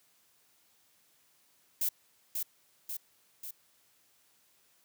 violet noise with echo, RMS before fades -30 dBFS, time 1.81-1.89 s, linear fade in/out 5 ms, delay 540 ms, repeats 3, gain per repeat -4 dB, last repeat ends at 3.51 s, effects white hiss -68 dBFS RMS until 4.84 s + high-pass 80 Hz 12 dB/octave

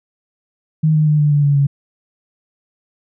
sine tone with pitch steps, 156.4 / 153.62 / 150.9 / 148.22 / 145.59 / 143.01 / 140.47 Hz, D#3 / D#3 / D3 / D3 / D3 / D3 / C#3, +9 / -22 / +47 / +16 / -15 / -46 / +23 cents, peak -10 dBFS, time 0.83-1.67 s, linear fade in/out 10 ms, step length 120 ms, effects none

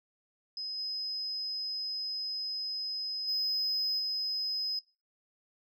sine tone with level steps, 5060 Hz, D#8, 28 cents sharp, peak -35 / -33 / -27 / -30 dBFS, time 0.57-4.79 s, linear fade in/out 2 ms, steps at 0.77 / 3.27 / 3.98 s, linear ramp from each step 20 ms, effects noise-tail reverb RT60 0.3 s tail -20 dB re dry + tanh soft clip ceiling -26 dBFS

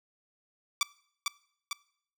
10% pulse tone with echo, 1160 Hz, D6, 22 cents flat, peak -15 dBFS, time 0.81-0.83 s, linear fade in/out 2 ms, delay 450 ms, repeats 2, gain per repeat -4 dB, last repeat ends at 1.73 s, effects noise-tail reverb RT60 0.6 s tail -22 dB re dry

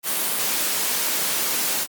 white high-pass noise, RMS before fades -23 dBFS, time 0.03-1.87 s, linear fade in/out 50 ms, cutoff 170 Hz, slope 24 dB/octave, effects Opus 32 kbps

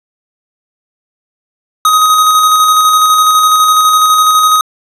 square tone with tremolo, 1256 Hz, D#6, 16 cents sharp, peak -5 dBFS, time 1.85-4.61 s, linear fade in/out 2 ms, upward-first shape square, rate 12 Hz, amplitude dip 25%, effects resampled to 32000 Hz + 7-bit

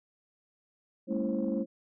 sine tone cluster, 205.1 / 226.9 / 277.6 / 331.1 / 533 Hz, G#3 / A#3 / C#4 / E4 / C5, -21 / -47 / +3 / +8 / +32 cents, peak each -33 / -32 / -35 / -35 / -35 dBFS, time 1.07-1.66 s, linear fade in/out 50 ms, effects tanh soft clip ceiling -20 dBFS

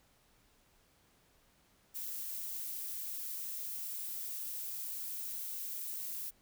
violet noise, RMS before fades -41 dBFS, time 1.94-6.31 s, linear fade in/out 20 ms, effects pink hiss -69 dBFS RMS until 6.41 s

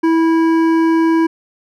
sine tone with hard clipping, 327.1 Hz, E4, 13 cents flat, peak -12 dBFS, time 0.03-1.27 s, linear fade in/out 10 ms, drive 11 dB, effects none

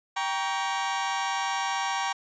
sawtooth chord, G diminished, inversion none, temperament just, 784 / 940.8 / 1128.9 Hz, G5 / Bb5 / Db6, 0 / +16 / +31 cents, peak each -26 / -27 / -29 dBFS, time 0.16-2.13 s, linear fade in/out 10 ms, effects resampled to 16000 Hz

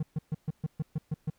triangle tone bursts, 154.5 Hz, D#3, 12 cents flat, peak -25 dBFS, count 9, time 0-1.301 s, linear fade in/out 5 ms, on 29 ms, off 130 ms, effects pink hiss -70 dBFS RMS until 1.38 s

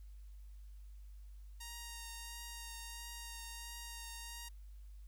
5% pulse tone with vibrato, 932.3 Hz, A#5, in tune, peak -35 dBFS, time 1.6-4.49 s, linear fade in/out 10 ms, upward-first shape triangle, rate 1.5 Hz, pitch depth 16 cents each way, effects added 50 Hz sine -50 dBFS peak until 5.07 s + white hiss -75 dBFS RMS until 5.07 s

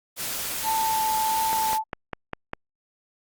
white noise, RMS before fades -30 dBFS, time 0.16-1.79 s, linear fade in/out 50 ms
sine tone with vibrato, 882 Hz, A5, 4 cents sharp, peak -22 dBFS, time 0.63-1.84 s, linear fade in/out 50 ms, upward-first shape sine, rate 1.5 Hz, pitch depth 12 cents each way
click train, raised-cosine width 0.5 ms, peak -14 dBFS, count 6, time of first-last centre 1.53-2.534 s, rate 4.98 Hz
effects Opus 48 kbps

